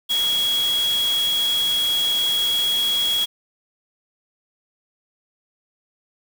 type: tone in noise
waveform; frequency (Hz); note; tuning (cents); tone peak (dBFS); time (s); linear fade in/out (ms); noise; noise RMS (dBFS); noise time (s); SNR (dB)
sine; 3322; G#7; 0; -18; 0.09-3.26; 20; white; -30; 0.09-3.26; +9
effects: none